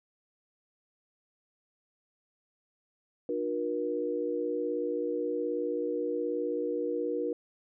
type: tone cluster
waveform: sine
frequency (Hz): 302.4 / 361.2 / 477.3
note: D#4 / F#4 / A#4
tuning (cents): -49 / -42 / +41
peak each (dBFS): -35 / -35 / -31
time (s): 3.29-7.33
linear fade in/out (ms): 2
effects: none